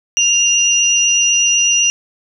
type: tone pair together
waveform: sine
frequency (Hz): 2794 / 5846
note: F7 / F#8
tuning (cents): 0 / -22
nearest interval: octave + minor second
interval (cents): 1278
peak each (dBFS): -13 / -13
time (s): 0.17-1.9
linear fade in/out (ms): 0
effects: none